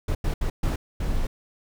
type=noise bursts at uneven times; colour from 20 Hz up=brown; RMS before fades=-24 dBFS; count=5; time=0.08-0.15 / 0.24-0.34 / 0.41-0.5 / 0.63-0.76 / 1-1.27 s; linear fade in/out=5 ms; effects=none